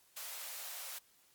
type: high-pass noise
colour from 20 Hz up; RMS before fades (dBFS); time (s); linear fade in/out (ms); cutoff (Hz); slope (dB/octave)
white; -45; 0.16-0.99; 10; 500; 48
effects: white hiss -68 dBFS RMS until 1.34 s + Opus 48 kbps